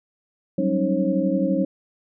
sine tone cluster, 184.7 / 196.4 / 272.7 / 310.3 / 541 Hz, F#3 / G3 / C#4 / D#4 / C#5, -3 / +4 / -28 / -5 / -42 cents, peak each -25 dBFS, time 0.58-1.65 s, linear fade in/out 5 ms, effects none

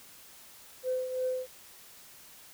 sine tone with tremolo, 511 Hz, C5, 41 cents flat, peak -26 dBFS, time 0.83-1.47 s, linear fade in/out 50 ms, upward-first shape triangle, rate 2.9 Hz, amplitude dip 65%, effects tanh soft clip ceiling -22 dBFS + white hiss -53 dBFS RMS until 2.53 s

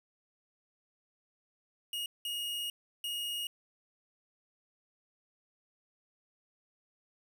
45% pulse tone bursts at uneven times, 2869 Hz, F7, 46 cents sharp, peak -34 dBFS, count 3, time 1.93-2.06 / 2.25-2.7 / 3.04-3.47 s, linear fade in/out 2 ms, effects none

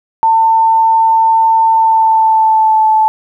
sine tone with pitch glide, 897 to 872 Hz, A5 to A5, +33 to -16 cents, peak -6 dBFS, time 0.23-3.08 s, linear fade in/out 0 ms, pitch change -49 cents, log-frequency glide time 1.7-2.86 s, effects 8-bit

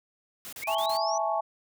white noise bursts, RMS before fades -41 dBFS, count 5, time 0.45-0.97 s, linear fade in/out 0 ms, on 76 ms, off 35 ms
sine linear sweep, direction up, 2093 to 6050 Hz, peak -33 dBFS, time 0.62-1.18 s, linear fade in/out 5 ms
sine chord, A major seventh, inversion second, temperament equal, 659.3 / 830.6 / 880 / 1108.7 Hz, E5 / G#5 / A5 / C#6, 0 / 0 / 0 / 0 cents, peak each -29 / -30 / -32 / -33 dBFS, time 0.67-1.41 s, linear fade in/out 10 ms
effects none

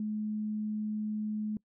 sine tone, 213.2 Hz, G#3, 46 cents sharp, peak -31 dBFS, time 0-1.57 s, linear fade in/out 2 ms, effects noise-tail reverb RT60 0.1 s tail -23 dB re dry

